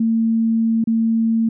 sine tone with dropouts, 226 Hz, A3, 47 cents sharp, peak -14 dBFS, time 0-1.49 s, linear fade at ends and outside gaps 5 ms, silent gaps 0.841-0.872 s, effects none

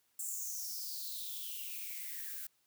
violet noise with high-pass filter sweep, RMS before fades -42 dBFS, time 0.19-2.47 s, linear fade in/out 5 ms, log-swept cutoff 7900 to 1500 Hz, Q 7.7, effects white hiss -75 dBFS RMS until 2.66 s + high-pass 60 Hz 12 dB/octave

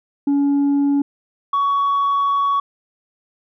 sine tone pair in turn, 282.7 / 1122 Hz, C#4 / C#6, +34 / +21 cents, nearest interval 2 octaves, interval 2387 cents, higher second, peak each -11 / -13 dBFS, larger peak first, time 0.27-1.02 / 1.53-2.6 s, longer second, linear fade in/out 5 ms, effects tanh soft clip ceiling -13 dBFS

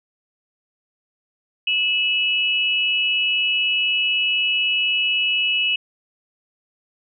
sine tone pair together, 2610 / 2928 Hz, E7 / F#7, -18 / -19 cents, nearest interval major second, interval 199 cents, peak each -20 dBFS, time 1.67-5.76 s, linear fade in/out 5 ms, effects none

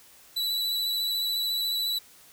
45% pulse tone with vibrato, 3951 Hz, B7, in tune, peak -25 dBFS, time 0.36-1.99 s, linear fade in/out 10 ms, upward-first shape sine, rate 14 Hz, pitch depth 17 cents each way, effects white hiss -54 dBFS RMS until 2.32 s

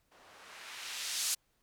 violet noise with low-pass filter sweep, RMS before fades -40 dBFS, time 0.11-1.35 s, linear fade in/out 10 ms, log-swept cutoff 550 to 7200 Hz, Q 0.81, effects pink hiss -75 dBFS RMS until 1.62 s

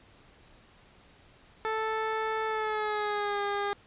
15% pulse tone with pitch glide, 439.7 to 405.5 Hz, A4 to G#4, -1 to -41 cents, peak -22 dBFS, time 1.65-3.73 s, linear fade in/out 0 ms, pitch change -140 cents, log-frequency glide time 2.46-3.41 s, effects pink hiss -58 dBFS RMS until 3.86 s + resampled to 8000 Hz

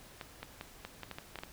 clicks, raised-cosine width 0.3 ms, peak -25 dBFS, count 10, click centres 0.212 / 0.43 / 0.611 / 0.85 / 1.033 / 1.113 / 1.185 / 1.357 / 1.388 / 1.435 s, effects pink hiss -55 dBFS RMS until 1.52 s

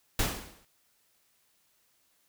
pink noise with exponential decay, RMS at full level -25 dBFS, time 0.19-0.65 s, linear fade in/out 2 ms, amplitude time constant 100 ms, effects white hiss -70 dBFS RMS until 2.28 s

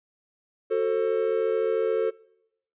triangle chord, F# diminished, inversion none, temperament just, 370 / 444 / 532.8 Hz, F#4 / A4 / C5, 0 / +16 / +31 cents, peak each -27 / -21 / -27 dBFS, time 0.7-2.11 s, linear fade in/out 20 ms, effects noise-tail reverb RT60 0.8 s tail -23 dB re dry + resampled to 8000 Hz

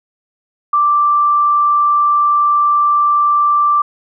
sine tone, 1174.7 Hz, D6, in tune, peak -9 dBFS, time 0.73-3.82 s, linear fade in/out 5 ms, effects none

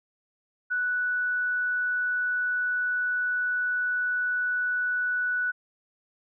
sine tone, 1480 Hz, F#6, in tune, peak -24 dBFS, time 0.7-5.52 s, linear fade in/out 20 ms, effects none

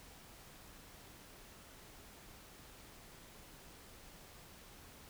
silence, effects pink hiss -57 dBFS RMS until 5.09 s

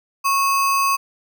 sine tone with sample-and-hold, 1100 Hz, C#6, 14 cents flat, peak -15 dBFS, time 0.24-0.97 s, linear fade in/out 20 ms, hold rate 3675 Hz, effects none

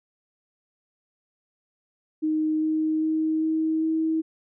sine tone with pitch steps, 311.1 / 313.3 / 315.4 / 317.6 / 319.8 Hz, D#4 / D#4 / D#4 / D#4 / D#4, 0 / +12 / +24 / +36 / +48 cents, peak -21 dBFS, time 2.22-4.22 s, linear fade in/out 20 ms, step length 400 ms, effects none

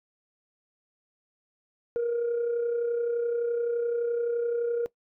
sine tone with amplitude modulation, 472.1 Hz, A#4, 22 cents sharp, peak -21 dBFS, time 1.96-4.86 s, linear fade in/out 0 ms, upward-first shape sine, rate 31.7 Hz, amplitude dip 45%, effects noise-tail reverb RT60 0.1 s tail -20 dB re dry + tanh soft clip ceiling -22 dBFS

